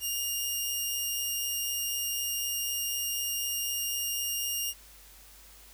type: tone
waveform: 10% pulse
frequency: 2828 Hz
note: F7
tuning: 21 cents sharp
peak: -21 dBFS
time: 0-4.74 s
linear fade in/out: 50 ms
effects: added 50 Hz sine -56 dBFS peak until 5.73 s + white hiss -54 dBFS RMS until 5.73 s